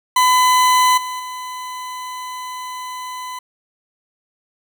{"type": "tone with level steps", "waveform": "40% pulse", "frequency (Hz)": 1007, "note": "B5", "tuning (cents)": 33, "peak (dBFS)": [-10, -23, -26], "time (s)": [0.16, 3.39], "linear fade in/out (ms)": 5, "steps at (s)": [0.97, 1.19], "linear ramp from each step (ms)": 10, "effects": []}